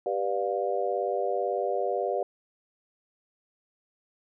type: chord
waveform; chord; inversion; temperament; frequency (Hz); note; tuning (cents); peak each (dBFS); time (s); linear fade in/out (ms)
sine; G dominant seventh; none; just; 392 / 490 / 588 / 705.6; G4 / B4 / D5 / F5; 0 / -14 / +2 / +18; -31; 0.06-2.23; 2
effects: none